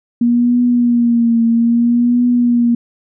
sine tone with vibrato, 237 Hz, A#3, 29 cents sharp, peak -9 dBFS, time 0.21-2.75 s, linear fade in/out 5 ms, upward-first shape triangle, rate 0.61 Hz, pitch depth 56 cents each way, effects none

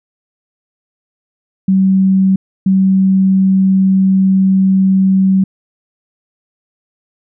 sine tone bursts at uneven times, 190.9 Hz, G3, 46 cents flat, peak -7 dBFS, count 2, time 1.68-2.36 / 2.66-5.44 s, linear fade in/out 5 ms, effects none

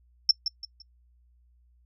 sine tone with echo, 5370 Hz, E8, 31 cents sharp, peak -14 dBFS, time 0.29-0.31 s, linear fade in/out 2 ms, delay 170 ms, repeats 3, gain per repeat -10 dB, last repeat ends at 0.82 s, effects noise-tail reverb RT60 0.1 s tail -25 dB re dry + added 60 Hz sine -59 dBFS peak until 1.85 s

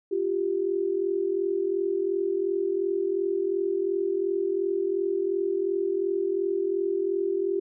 sine tone pair together, 349.2 / 392 Hz, F4 / G4, 0 / 0 cents, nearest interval major second, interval 200 cents, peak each -28 / -25 dBFS, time 0.11-7.6 s, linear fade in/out 10 ms, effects none

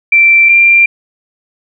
sine tone pair in turn, 2346 / 2375 Hz, D7 / D7, -2 / +19 cents, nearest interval unison, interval 21 cents, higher second, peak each -3 dBFS, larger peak neither, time 0.12-0.49 / 0.49-0.86 s, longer neither, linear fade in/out 5 ms, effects none

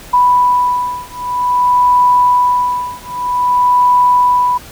sine beating tone pair, 987.8 / 988.32 Hz, B5 / B5, 0 / +1 cents, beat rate 0.52 Hz, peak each -12 dBFS, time 0.13-4.58 s, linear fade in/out 10 ms, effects pink hiss -35 dBFS RMS until 4.71 s

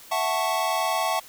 square chord, F# minor seventh, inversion third, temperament equal, 659.3 / 740 / 880 / 1108.7 Hz, E5 / F#5 / A5 / C#6, 0 / 0 / 0 / 0 cents, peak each -29 dBFS, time 0.11-1.2 s, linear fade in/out 10 ms, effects white hiss -47 dBFS RMS until 1.28 s

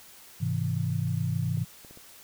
sine chord, Ab augmented, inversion none, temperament equal with one note detuned, 103.83 / 130.81 / 162.92 Hz, Ab2 / C3 / E3, 0 / 0 / -20 cents, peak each -30 dBFS, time 0.4-1.65 s, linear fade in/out 20 ms
clicks, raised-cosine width 2 ms, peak -36 dBFS, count 4, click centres 1.573 / 1.848 / 1.91 / 1.974 s
effects white hiss -51 dBFS RMS until 2.23 s

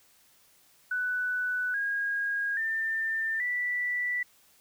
sine tone with pitch steps, 1490 / 1634.3 / 1792.5 / 1966.1 Hz, F#6 / G#6 / A6 / B6, +12 / -28 / +32 / -8 cents, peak -27 dBFS, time 0.91-4.23 s, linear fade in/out 5 ms, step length 830 ms, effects white hiss -62 dBFS RMS until 4.6 s

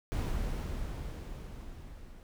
brown noise with level ramp, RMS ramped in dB -31 to -50 dBFS, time 0.12-2.23 s, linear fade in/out 0 ms, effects none

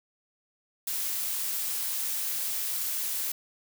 blue noise, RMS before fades -31 dBFS, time 0.87-3.32 s, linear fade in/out 5 ms, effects none

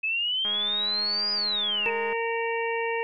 sine exponential two-way sweep, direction up then down, 2569 to 4952 to 2569 Hz, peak -24 dBFS, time 0.03-1.9 s, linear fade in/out 10 ms, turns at 1.32 s
click train, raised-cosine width 0.5 ms, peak -25 dBFS, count 350, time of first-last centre 0.45-2.128 s, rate 208 Hz
harmonic tone, 460.2 Hz, A#4, 22 cents flat, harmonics 1 / 2 / 4 / 5 / 6, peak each -28 / -31 / -34 / -35 / -36 dBFS, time 1.86-3.03 s, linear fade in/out 0 ms
effects none

